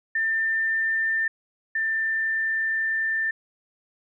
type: tone pair in turn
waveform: sine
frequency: 1793 / 1785.4 Hz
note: A6 / A6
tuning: +32 / +25 cents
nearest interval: unison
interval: 7 cents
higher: first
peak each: -21 / -22 dBFS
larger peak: first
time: 0.15-1.28 / 1.75-3.31 s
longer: second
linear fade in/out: 5 ms
effects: none